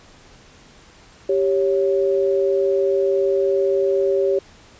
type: tone pair together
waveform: sine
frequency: 392 / 554.4 Hz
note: G4 / C#5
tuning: 0 / 0 cents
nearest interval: tritone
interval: 600 cents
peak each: -17 / -20 dBFS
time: 1.29-4.39 s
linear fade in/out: 5 ms
effects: pink hiss -48 dBFS RMS until 4.79 s + resampled to 16000 Hz